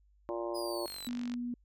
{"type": "harmonic tone", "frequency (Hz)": 116.6, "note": "A#2", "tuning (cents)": 1, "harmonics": [3, 4, 5, 6, 7, 8, 9], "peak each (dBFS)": [-37, -46, -38, -48, -47, -46, -46], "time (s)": [0.29, 0.86], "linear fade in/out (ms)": 0}
{"type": "exponential sweep", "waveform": "sawtooth", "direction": "down", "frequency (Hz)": [5020, 3894], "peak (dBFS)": -39, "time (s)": [0.54, 1.09], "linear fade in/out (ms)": 20}
{"type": "click train", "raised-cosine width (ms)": 0.2, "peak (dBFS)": -29, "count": 23, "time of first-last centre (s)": [0.88, 1.339], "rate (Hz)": 47.9}
{"type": "tone", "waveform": "sine", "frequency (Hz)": 242.5, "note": "B3", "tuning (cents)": -31, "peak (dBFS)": -34, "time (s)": [1.07, 1.54], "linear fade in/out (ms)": 2}
{"effects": ["added 50 Hz sine -63 dBFS peak until 1.64 s"]}